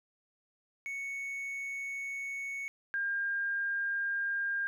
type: tone pair in turn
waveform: triangle / sine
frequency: 2217 / 1605.7 Hz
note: C#7 / G6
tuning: 0 / +41 cents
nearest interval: tritone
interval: 559 cents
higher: first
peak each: -34 / -30 dBFS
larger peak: second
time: 0.86-2.68 / 2.94-4.67 s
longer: first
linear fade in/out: 0 ms
effects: none